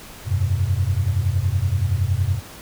sine chord, F suspended second, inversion none, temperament equal with one note detuned, 87.31 / 98 / 128.49 Hz, F2 / G2 / C3, 0 / 0 / -31 cents, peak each -22 / -20 / -25 dBFS, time 0.25-2.41 s, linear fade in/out 50 ms, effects pink hiss -40 dBFS RMS until 2.61 s

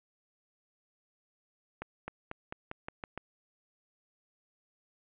accelerating click train, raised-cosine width 0.5 ms, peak -23 dBFS, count 8, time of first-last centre 1.82-3.176 s, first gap 260 ms, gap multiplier 0.9, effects resampled to 8000 Hz + 10-bit

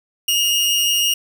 sawtooth tone with amplitude modulation, 2851 Hz, F7, 35 cents sharp, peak -10 dBFS, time 0.28-1.14 s, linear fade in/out 5 ms, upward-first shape sine, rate 190 Hz, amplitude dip 40%, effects none

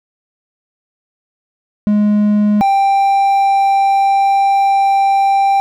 triangle tone pair in turn, 208.6 / 787.6 Hz, G#3 / G5, +8 / +8 cents, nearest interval octave + major seventh, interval 2300 cents, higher second, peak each -7 dBFS, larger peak neither, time 1.87-2.61 / 2.61-5.6 s, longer second, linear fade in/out 0 ms, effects none

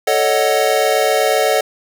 square chord, D# half-diminished seventh, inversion second, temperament equal, 440 / 554.4 / 622.3 / 740 Hz, A4 / C#5 / D#5 / F#5, 0 / 0 / 0 / 0 cents, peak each -19 dBFS, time 0.07-1.61 s, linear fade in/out 5 ms, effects none

